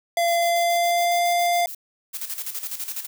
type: tone with pitch glide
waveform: square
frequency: 684 to 696.8 Hz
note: F5 to F5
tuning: -36 to -4 cents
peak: -19 dBFS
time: 0.17-1.66 s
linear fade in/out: 2 ms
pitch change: +32 cents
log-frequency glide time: 0.34-1.25 s
type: noise bursts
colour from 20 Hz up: violet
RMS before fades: -35 dBFS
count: 11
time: 0.28-1.748 s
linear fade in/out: 2 ms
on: 78 ms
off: 61 ms
type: noise with tremolo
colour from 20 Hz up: blue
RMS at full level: -29 dBFS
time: 2.13-3.07 s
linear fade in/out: 20 ms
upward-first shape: square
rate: 12 Hz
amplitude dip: 65%
effects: none